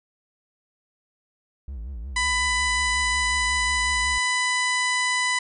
triangle tone with vibrato, 61.6 Hz, B1, 4 cents flat, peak -29 dBFS, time 1.68-4.18 s, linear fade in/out 0 ms, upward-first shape sine, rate 5.5 Hz, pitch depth 230 cents each way
harmonic tone, 997 Hz, B5, 16 cents sharp, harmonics 1 / 2 / 3 / 4 / 5 / 6 / 7 / 8 / 9, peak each -27 / -23 / -33 / -32 / -35 / -38 / -36 / -39 / -34 dBFS, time 2.16-5.39 s, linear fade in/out 5 ms
effects none

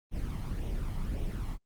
brown noise with flanger, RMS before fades -33 dBFS, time 0.11-1.58 s, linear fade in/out 50 ms, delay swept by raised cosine 0.32 to 0.99 ms, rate 1.8 Hz, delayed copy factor +0.6, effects Opus 24 kbps

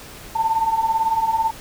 sine beating tone pair, 881 / 899 Hz, A5 / A5, +2 / +37 cents, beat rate 18 Hz, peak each -23 / -18 dBFS, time 0.35-1.51 s, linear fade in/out 10 ms, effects pink hiss -39 dBFS RMS until 1.6 s

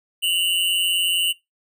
square tone pair together, 2794 / 2973 Hz, F7 / F#7, 0 / +8 cents, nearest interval minor second, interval 108 cents, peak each -22 dBFS, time 0.22-1.33 s, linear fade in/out 20 ms, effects noise-tail reverb RT60 0.2 s tail -23 dB re dry

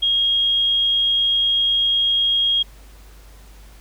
sine tone, 3264 Hz, G#7, 31 cents flat, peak -15 dBFS, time 0.02-2.63 s, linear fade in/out 10 ms, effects added 50 Hz sine -42 dBFS peak until 3.8 s + pink hiss -50 dBFS RMS until 3.8 s

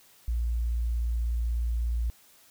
sine tone, 58.27 Hz, A#1, in tune, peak -25 dBFS, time 0.28-2.1 s, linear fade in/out 0 ms, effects white hiss -58 dBFS RMS until 2.5 s

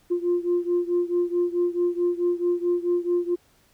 sine beating tone pair, 349.2 / 353.8 Hz, F4 / F4, 0 / +23 cents, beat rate 4.6 Hz, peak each -22 / -24 dBFS, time 0.1-3.36 s, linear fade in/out 20 ms, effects tanh soft clip ceiling -15 dBFS + pink hiss -61 dBFS RMS until 3.73 s

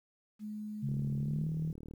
sine tone, 212 Hz, G#3, 36 cents sharp, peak -38 dBFS, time 0.39-1.48 s, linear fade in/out 50 ms
sine tone with pitch glide, 138.59 to 158.28 Hz, C#3 to D#3, 0 to +30 cents, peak -32 dBFS, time 0.82-1.73 s, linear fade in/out 20 ms, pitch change +230 cents, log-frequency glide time 1.16-1.48 s
click train, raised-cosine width 3 ms, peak -34 dBFS, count 41, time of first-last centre 0.89-1.937 s, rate 38.2 Hz
effects 11-bit

